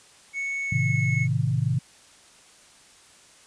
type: tone with pitch glide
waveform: triangle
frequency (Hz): 2212 to 2192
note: C#7 to C#7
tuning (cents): -4 to -20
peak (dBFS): -25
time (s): 0.33-1.28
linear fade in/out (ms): 50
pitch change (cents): -16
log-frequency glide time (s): 0.65-0.8
type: chord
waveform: sine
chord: A diminished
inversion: none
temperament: just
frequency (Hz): 110 / 132 / 158.4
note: A2 / C3 / Eb3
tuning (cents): 0 / +16 / +31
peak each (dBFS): -26 / -24 / -27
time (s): 0.72-1.79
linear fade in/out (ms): 5
effects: white hiss -53 dBFS RMS until 3.46 s + resampled to 22050 Hz